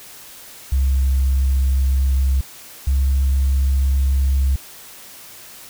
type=tone pair in turn; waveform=sine; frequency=66.7 / 67.59 Hz; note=C2 / C#2; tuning=+34 / -43 cents; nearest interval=unison; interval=23 cents; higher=second; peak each=-12 dBFS; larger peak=neither; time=0.72-2.41 / 2.87-4.56 s; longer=neither; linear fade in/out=5 ms; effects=tanh soft clip ceiling -11 dBFS + white hiss -40 dBFS RMS until 5.69 s